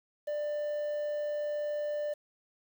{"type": "tone with quantisation", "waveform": "triangle", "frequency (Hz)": 593, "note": "D5", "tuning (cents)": 17, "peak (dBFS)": -29, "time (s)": [0.27, 2.14], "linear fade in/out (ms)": 10, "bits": 9, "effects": []}